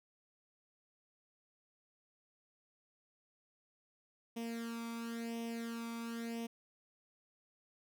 sawtooth tone with flanger, 231.3 Hz, A#3, 13 cents flat, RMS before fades -42 dBFS, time 4.36-6.47 s, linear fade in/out 10 ms, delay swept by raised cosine 0.34 to 0.86 ms, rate 0.96 Hz, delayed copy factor +0.75, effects none

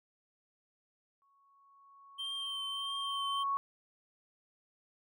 sine tone with exponential growth, 1108.7 Hz, C#6, in tune, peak -29 dBFS, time 1.22-3.57 s, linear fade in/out 0 ms, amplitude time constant 510 ms
triangle tone with vibrato, 3136 Hz, G7, in tune, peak -35 dBFS, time 2.18-3.44 s, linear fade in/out 20 ms, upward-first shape triangle, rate 1.6 Hz, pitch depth 28 cents each way
effects none

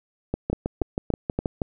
two click trains, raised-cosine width 2 ms, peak -10 / -11 dBFS, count 4 / 9, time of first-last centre 0.53-1.39 / 0.34-1.618 s, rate 3.49 / 6.26 Hz, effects none

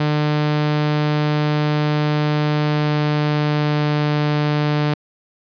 sawtooth tone with pitch glide, 150 to 148.96 Hz, D3 to D3, +37 to +25 cents, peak -12 dBFS, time 0-4.94 s, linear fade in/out 5 ms, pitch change -12 cents, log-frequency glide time 2.53-4.12 s, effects resampled to 11025 Hz

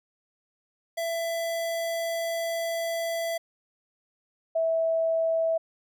square / sine tone pair in turn, 667 / 653.3 Hz, E5 / E5, +20 / -16 cents, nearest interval unison, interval 36 cents, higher first, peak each -28 / -22 dBFS, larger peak second, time 0.97-3.38 / 4.55-5.58 s, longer first, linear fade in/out 10 ms, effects none

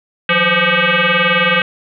sine tone with frequency modulation, 508 Hz, B4, 49 cents sharp, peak -10 dBFS, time 0.29-1.62 s, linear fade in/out 2 ms, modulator 345 Hz, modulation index 7.4, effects none

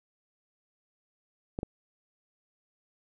clicks, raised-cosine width 2 ms, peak -19 dBFS, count 2, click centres 1.589 / 1.631 s, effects none

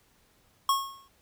square tone with exponential decay, 1093 Hz, C#6, 25 cents flat, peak -20 dBFS, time 0.69-1.08 s, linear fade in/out 2 ms, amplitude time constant 84 ms, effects pink hiss -65 dBFS RMS until 1.21 s

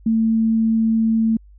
sine tone, 223.8 Hz, A3, 30 cents sharp, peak -14 dBFS, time 0.06-1.37 s, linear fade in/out 5 ms, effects added 50 Hz sine -43 dBFS peak until 1.58 s

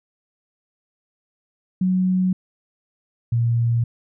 sine tone pair in turn, 185 / 117.4 Hz, F#3 / A#2, 0 / +13 cents, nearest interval minor sixth, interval 787 cents, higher first, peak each -16 dBFS, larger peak neither, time 1.81-2.33 / 3.32-3.84 s, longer neither, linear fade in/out 5 ms, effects none

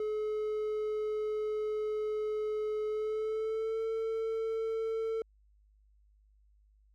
triangle tone with pitch glide, 427.5 to 447.2 Hz, A4 to A4, -50 to +28 cents, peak -29 dBFS, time 0-5.22 s, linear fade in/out 2 ms, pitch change +78 cents, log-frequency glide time 2.88-3.82 s, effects added 51 Hz sine -62 dBFS peak until 6.94 s

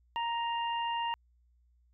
harmonic tone, 934 Hz, A#5, 3 cents sharp, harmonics 1 / 2 / 3, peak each -31 / -43 / -39 dBFS, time 0.16-1.14 s, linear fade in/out 0 ms, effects added 60 Hz sine -64 dBFS peak until 1.93 s

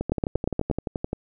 two click trains, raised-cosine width 2 ms, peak -13 / -9 dBFS, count 14 / 6, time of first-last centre 0.01-1.131 / 0.12-0.712 s, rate 11.6 / 8.44 Hz, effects none

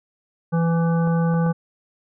harmonic tone, 166.8 Hz, E3, 21 cents sharp, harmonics 1 / 3 / 5 / 7 / 9, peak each -17 / -27 / -31 / -34 / -36 dBFS, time 0.52-1.53 s, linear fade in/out 20 ms
clicks, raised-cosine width 1 ms, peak -21 dBFS, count 3, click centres 1.074 / 1.341 / 1.464 s
effects none

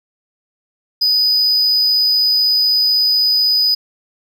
triangle tone, 4978 Hz, D#8, in tune, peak -10 dBFS, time 1.01-3.75 s, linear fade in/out 10 ms, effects none

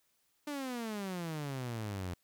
sawtooth exponential sweep, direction down, 300 to 86 Hz, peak -33 dBFS, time 0.47-2.14 s, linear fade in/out 5 ms, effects white hiss -75 dBFS RMS until 2.23 s

